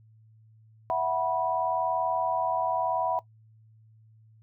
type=chord; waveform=sine; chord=E suspended second; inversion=none; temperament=equal with one note detuned; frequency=659.3 / 740 / 978.7 Hz; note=E5 / F#5 / B5; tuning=0 / 0 / -16 cents; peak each=-29 dBFS; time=0.9-3.19 s; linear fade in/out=0 ms; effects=noise-tail reverb RT60 0.1 s tail -19 dB re dry + added 110 Hz sine -54 dBFS peak until 4.42 s